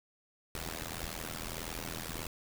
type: noise with amplitude modulation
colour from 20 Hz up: pink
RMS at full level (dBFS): -36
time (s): 0.55-2.27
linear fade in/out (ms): 2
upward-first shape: sine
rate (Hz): 81.7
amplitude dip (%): 100
effects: none

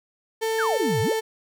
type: tone with pitch glide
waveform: 35% pulse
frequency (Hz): 445.5 to 442.7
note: A4 to A4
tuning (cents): +22 to +11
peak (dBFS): -21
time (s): 0.41-1.21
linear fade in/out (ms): 20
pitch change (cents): -11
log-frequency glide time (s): 0.65-1.03
type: exponential two-way sweep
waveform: sine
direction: down then up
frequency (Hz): 1817 to 96.8 to 648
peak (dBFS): -23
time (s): 0.58-1.13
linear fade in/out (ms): 10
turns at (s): 1.01
effects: none

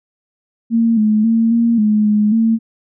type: tone with pitch steps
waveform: sine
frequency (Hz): 229.3 / 214.1 / 227.2 / 232.5 / 212.2 / 210.2 / 225.5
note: A#3 / A3 / A#3 / A#3 / G#3 / G#3 / A3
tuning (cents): -28 / -47 / -44 / -4 / +38 / +21 / +43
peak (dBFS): -10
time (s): 0.7-2.59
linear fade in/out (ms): 50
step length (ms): 270
effects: none

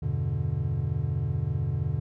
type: chord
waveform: triangle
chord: E minor seventh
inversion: none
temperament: equal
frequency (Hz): 82.41 / 98 / 123.47 / 146.83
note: E2 / G2 / B2 / D3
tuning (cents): 0 / 0 / 0 / 0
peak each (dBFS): -31 / -30 / -28 / -28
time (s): 0.02-2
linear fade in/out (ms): 10
effects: none

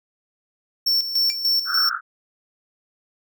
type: tone with tremolo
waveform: square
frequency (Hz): 5430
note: F8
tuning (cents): -50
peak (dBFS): -17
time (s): 0.86-1.9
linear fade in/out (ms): 10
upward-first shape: square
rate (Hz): 3.4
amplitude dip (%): 65
type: tone with exponential decay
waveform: 20% pulse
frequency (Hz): 2349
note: D7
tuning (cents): 0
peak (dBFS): -19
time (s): 1.3-1.38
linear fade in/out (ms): 0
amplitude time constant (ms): 16
type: band-pass noise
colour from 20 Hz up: pink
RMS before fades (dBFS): -27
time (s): 1.65-2.01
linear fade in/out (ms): 50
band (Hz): 1300 to 1500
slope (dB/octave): 96
effects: none

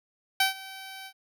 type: tone with ADSR envelope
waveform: 10% pulse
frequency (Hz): 770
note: G5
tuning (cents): -31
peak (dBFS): -11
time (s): 0.4-1.13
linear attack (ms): 4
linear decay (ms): 130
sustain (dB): -21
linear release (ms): 68
effects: none

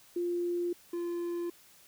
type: tone pair in turn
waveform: sine / triangle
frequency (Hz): 349.2 / 345.4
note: F4 / F4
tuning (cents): 0 / -19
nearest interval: unison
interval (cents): 19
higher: first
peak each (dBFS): -29 / -30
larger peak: first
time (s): 0.16-0.73 / 0.93-1.5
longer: neither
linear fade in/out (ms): 5
effects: white hiss -59 dBFS RMS until 1.87 s

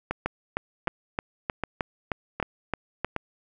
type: two click trains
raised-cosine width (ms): 0.5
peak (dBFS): -11 / -12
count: 10 / 5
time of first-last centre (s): 0.26-3.046 / 0.11-3.163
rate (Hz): 3.23 / 1.31
effects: none

